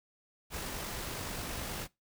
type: noise with amplitude modulation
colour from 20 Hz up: pink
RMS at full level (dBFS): -38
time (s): 0.5-1.88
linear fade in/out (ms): 50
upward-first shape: sine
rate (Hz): 49.5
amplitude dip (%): 25
effects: noise-tail reverb RT60 0.2 s tail -21 dB re dry